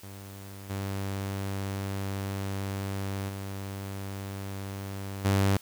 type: tone with level steps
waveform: sawtooth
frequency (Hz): 98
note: G2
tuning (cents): 0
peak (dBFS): -38 / -27 / -31 / -18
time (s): 0.03-5.57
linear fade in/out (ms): 5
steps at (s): 0.69 / 3.28 / 5.24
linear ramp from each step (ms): 20
effects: white hiss -53 dBFS RMS until 5.61 s